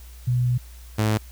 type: tone pair in turn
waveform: sine / sawtooth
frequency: 123.47 / 107.95 Hz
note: B2 / A2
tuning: 0 / -33 cents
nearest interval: major second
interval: 233 cents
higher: first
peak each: -18 / -15 dBFS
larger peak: second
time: 0.27-0.58 / 0.98-1.18 s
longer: first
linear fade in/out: 10 ms
effects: added 60 Hz sine -40 dBFS peak until 1.31 s + white hiss -51 dBFS RMS until 1.31 s